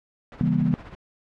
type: noise with tremolo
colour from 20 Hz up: pink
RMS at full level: -39 dBFS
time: 0.32-0.95 s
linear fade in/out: 0 ms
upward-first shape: sine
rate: 15 Hz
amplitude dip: 60%
type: chord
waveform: sine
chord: C# diminished seventh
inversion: none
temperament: just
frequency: 138.59 / 166.31 / 199.57 / 239.5 Hz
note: C#3 / E3 / G3 / Bb3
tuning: 0 / +16 / +31 / +47 cents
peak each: -26 / -23 / -25 / -24 dBFS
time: 0.41-0.74 s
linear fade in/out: 0 ms
effects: low-pass 2000 Hz 12 dB/octave